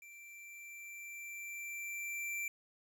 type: tone with level ramp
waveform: square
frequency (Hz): 2349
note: D7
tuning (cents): 0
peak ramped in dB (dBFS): -53 to -37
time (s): 0.02-2.48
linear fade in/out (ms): 2
effects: 12-bit